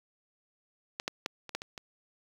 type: clicks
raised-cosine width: 0.2 ms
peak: -17 / -14 / -14 / -25 / -16 / -22 / -23 dBFS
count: 7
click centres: 0.999 / 1.079 / 1.261 / 1.493 / 1.55 / 1.619 / 1.778 s
effects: high-pass 100 Hz 12 dB/octave + 7-bit